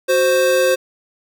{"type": "tone pair together", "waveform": "square", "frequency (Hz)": [370.1, 523.8], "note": ["F#4", "C5"], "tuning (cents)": [0, 2], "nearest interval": "tritone", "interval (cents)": 602, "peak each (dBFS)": [-20, -14], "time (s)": [0.08, 0.76], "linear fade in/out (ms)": 20, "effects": []}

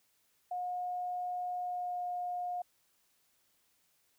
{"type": "tone with pitch glide", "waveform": "sine", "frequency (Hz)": [720, 714.6], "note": ["F#5", "F5"], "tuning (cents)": [-47, 40], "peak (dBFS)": -34, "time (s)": [0.51, 2.62], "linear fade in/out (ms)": 5, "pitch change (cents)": -13, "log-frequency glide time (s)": [1.57, 2.04], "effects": ["white hiss -73 dBFS RMS until 4.18 s"]}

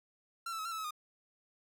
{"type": "tone with pitch steps", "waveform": "45% pulse", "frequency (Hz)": [1361, 1322, 1281, 1362, 1309, 1286, 1225], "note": ["F6", "E6", "E6", "F6", "E6", "E6", "D#6"], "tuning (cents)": [-45, 5, -50, -44, -13, -43, -27], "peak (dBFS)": -37, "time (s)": [0.46, 0.908], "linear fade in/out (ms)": 5, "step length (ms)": 64, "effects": []}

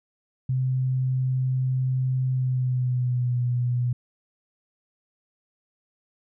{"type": "tone with pitch glide", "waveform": "sine", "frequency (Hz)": [129.4, 122.77], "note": ["C3", "B2"], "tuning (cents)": [-19, -10], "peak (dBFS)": -21, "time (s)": [0.49, 3.93], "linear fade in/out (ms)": 5, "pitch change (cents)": -91, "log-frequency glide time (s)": [2.3, 3.37], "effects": []}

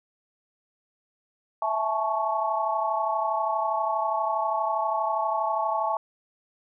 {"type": "chord", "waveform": "sine", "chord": "A major seventh", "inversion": "second", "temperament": "equal with one note detuned", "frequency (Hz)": [659.3, 847.6, 880, 1108.7], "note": ["E5", "G#5", "A5", "C#6"], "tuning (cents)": [0, 35, 0, 0], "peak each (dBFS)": -29, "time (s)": [1.62, 5.97], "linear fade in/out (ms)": 2, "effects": []}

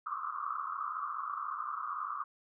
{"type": "band-pass noise", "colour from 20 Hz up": "pink", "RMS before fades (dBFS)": -38, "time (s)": [0.06, 2.24], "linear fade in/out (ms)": 5, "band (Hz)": [1100, 1300], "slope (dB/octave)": 96, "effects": []}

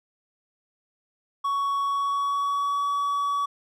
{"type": "tone with pitch glide", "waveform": "triangle", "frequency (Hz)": [1117, 1136.5], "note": ["C#6", "C#6"], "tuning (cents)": [13, 43], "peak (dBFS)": -21, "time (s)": [1.44, 3.46], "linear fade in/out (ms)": 10, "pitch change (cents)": 30, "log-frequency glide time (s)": [1.82, 2.87], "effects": []}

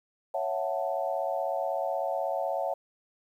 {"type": "chord", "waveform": "sine", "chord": "F# minor seventh", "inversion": "second", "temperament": "equal with one note detuned", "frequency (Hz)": [554.4, 663.8, 740, 880], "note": ["C#5", "E5", "F#5", "A5"], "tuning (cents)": [0, 12, 0, 0], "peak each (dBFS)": [-32, -32, -33, -37], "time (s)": [0.34, 2.74], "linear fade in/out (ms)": 5, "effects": ["10-bit"]}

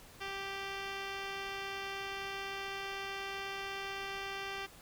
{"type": "tone with low-pass filter", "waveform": "10% pulse", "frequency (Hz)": 392, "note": "G4", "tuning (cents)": 0, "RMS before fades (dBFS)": -41, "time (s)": [0.2, 4.67], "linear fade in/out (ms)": 20, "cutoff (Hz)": 3800, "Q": 4.9, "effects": ["pink hiss -56 dBFS RMS until 4.81 s"]}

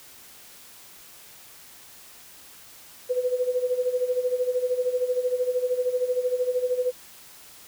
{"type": "tone with tremolo", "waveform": "sine", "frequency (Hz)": 500, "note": "B4", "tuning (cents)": 21, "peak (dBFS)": -19, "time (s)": [3.09, 6.92], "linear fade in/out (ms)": 20, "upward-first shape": "sine", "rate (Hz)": 13, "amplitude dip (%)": 75, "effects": ["white hiss -48 dBFS RMS until 7.67 s"]}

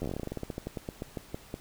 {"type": "slowing click train", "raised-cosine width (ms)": 2, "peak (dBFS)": -21, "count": 24, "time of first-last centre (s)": [0.02, 1.541], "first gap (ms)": 11, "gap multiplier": 1.14, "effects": ["pink hiss -53 dBFS RMS until 1.6 s"]}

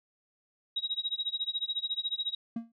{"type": "tone with tremolo", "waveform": "sine", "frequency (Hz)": 3819, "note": "A#7", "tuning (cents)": 41, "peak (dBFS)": -27, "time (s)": [0.76, 2.35], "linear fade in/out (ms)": 5, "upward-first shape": "sine", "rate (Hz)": 14, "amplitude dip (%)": 95}
{"type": "tone with exponential decay", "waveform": "triangle", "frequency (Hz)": 230.2, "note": "A#3", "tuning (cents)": -22, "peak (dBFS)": -26, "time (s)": [2.56, 2.72], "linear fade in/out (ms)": 5, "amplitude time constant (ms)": 33}
{"effects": []}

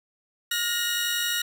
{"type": "tone cluster", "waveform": "sawtooth", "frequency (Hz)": [1426, 1862, 2903, 3814], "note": ["F6", "A#6", "F#7", "A#7"], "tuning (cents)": [36, -2, -34, 39], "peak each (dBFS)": -27, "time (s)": [0.51, 1.42], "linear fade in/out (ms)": 5, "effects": []}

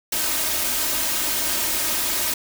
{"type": "noise with comb filter", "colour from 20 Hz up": "white", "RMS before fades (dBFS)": -23, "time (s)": [0.12, 2.34], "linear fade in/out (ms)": 5, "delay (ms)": 3.2, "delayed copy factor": 0.65, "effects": []}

